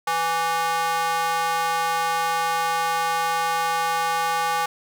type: tone with high-pass filter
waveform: square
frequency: 165.5 Hz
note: E3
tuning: 7 cents sharp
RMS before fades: -23 dBFS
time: 0.07-4.66 s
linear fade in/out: 5 ms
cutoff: 930 Hz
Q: 3.3
effects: none